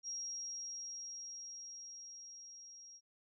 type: tone with level ramp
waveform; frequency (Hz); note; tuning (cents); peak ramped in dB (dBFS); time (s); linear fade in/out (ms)
sine; 5620; F8; +10; -39 to -53; 0.03-3.01; 50
effects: none